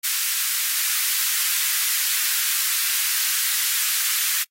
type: high-pass noise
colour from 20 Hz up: white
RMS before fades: -22 dBFS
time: 0.03-4.44 s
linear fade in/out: 20 ms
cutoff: 1400 Hz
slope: 24 dB/octave
effects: noise-tail reverb RT60 0.1 s tail -26 dB re dry + AAC 48 kbps